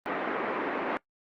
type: band-pass noise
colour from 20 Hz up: pink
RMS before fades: -31 dBFS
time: 0.06-0.97 s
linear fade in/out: 0 ms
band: 260 to 2100 Hz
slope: 24 dB/octave
effects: noise-tail reverb RT60 0.1 s tail -21 dB re dry + Opus 24 kbps